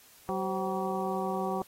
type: harmonic tone with a mistuned harmonic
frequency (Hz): 190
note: F#3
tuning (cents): +46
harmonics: 1 / 2 / 3 / 4 / 5 / 6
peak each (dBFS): -35 / -34 / -38 / -34 / -39 / -39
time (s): 0.29-1.62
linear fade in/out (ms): 0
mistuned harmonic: 3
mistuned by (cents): -130
effects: white hiss -57 dBFS RMS until 1.67 s + AAC 48 kbps